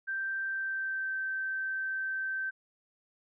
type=tone with pitch glide; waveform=sine; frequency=1568 to 1551.8 Hz; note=G6 to G6; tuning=0 to -18 cents; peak=-31 dBFS; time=0.07-2.51 s; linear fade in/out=20 ms; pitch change=-18 cents; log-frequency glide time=0.46-1.14 s; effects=none